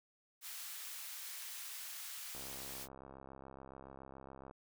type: high-pass noise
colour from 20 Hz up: white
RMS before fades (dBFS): -47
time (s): 0.41-2.88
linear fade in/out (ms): 50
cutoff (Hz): 1200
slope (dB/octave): 12
type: click train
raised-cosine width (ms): 1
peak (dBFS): -38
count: 146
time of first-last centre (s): 2.35-4.511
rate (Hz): 67.1
effects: none